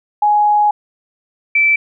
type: tone pair in turn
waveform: sine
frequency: 835 / 2324 Hz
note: G#5 / D7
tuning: +9 / -19 cents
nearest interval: octave + tritone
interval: 1772 cents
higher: second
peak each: -9 dBFS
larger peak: neither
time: 0.22-0.71 / 1.55-1.76 s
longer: first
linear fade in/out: 5 ms
effects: none